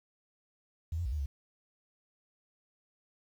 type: tone with pitch steps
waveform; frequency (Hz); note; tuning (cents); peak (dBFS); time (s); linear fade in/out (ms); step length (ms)
sine; 81.1 / 86.5 / 59.3 / 75 / 69.1; E2 / F2 / A#1 / D2 / C#2; -28 / -16 / +30 / +37 / -5; -31; 0.92-1.26; 5; 68
effects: 10-bit